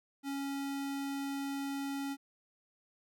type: tone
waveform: square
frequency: 277.3 Hz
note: C#4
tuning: 1 cent sharp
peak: -36 dBFS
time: 0.23-2.17 s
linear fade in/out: 50 ms
effects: none